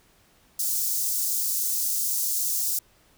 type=high-pass noise; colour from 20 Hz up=white; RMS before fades=-26 dBFS; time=0.59-2.79 s; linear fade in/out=5 ms; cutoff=5500 Hz; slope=24 dB/octave; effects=pink hiss -60 dBFS RMS until 3.17 s